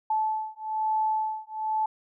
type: beating tone pair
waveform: sine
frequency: 869 / 870.1 Hz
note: A5 / A5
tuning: -22 / -20 cents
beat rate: 1.1 Hz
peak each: -28 dBFS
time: 0.1-1.86 s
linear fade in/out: 5 ms
effects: none